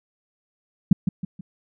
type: tone with echo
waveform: sine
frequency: 182.9 Hz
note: F#3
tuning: 20 cents flat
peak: -8 dBFS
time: 0.91-0.93 s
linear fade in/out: 5 ms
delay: 160 ms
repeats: 3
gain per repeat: -8 dB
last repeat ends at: 1.41 s
effects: none